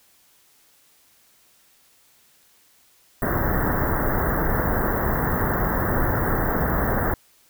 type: band-stop noise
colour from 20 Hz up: pink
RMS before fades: -22 dBFS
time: 3.22-7.14 s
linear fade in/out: 2 ms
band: 1900 to 14000 Hz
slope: 96 dB/octave
effects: white hiss -58 dBFS RMS until 7.49 s